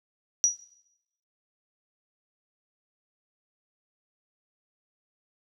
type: tone with exponential decay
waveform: sine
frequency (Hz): 5810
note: F#8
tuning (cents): -32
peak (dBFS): -14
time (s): 0.44-0.61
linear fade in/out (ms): 0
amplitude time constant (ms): 36
effects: noise-tail reverb RT60 0.8 s tail -17 dB re dry